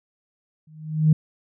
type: tone with exponential growth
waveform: sine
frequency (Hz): 155.56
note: D#3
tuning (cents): 0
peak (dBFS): -9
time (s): 0.67-1.13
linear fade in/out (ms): 5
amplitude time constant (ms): 100
effects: tanh soft clip ceiling -6 dBFS